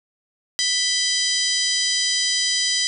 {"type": "harmonic tone with a mistuned harmonic", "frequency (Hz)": 990, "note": "B5", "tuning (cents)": 4, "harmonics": [2, 3, 4, 5, 6, 7, 8, 9], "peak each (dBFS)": [-28, -26, -27, -22, -27, -33, -33, -34], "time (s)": [0.59, 2.87], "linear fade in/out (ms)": 0, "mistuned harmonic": 3, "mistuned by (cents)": 96, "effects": []}